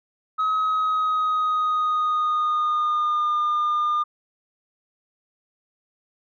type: tone with pitch glide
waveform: sine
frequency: 1274 to 1208.8 Hz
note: D#6 to D6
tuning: +41 to +50 cents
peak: -17 dBFS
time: 0.38-4.04 s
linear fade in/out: 20 ms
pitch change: -91 cents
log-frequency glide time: 0.55-3.35 s
effects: tanh soft clip ceiling -18 dBFS